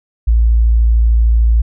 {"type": "tone", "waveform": "sine", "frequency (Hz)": 56.7, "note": "A#1", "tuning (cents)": -47, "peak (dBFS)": -7, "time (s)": [0.27, 1.62], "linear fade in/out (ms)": 10, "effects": []}